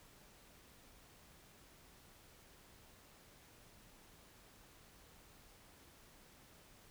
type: silence
effects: pink hiss -63 dBFS RMS until 6.9 s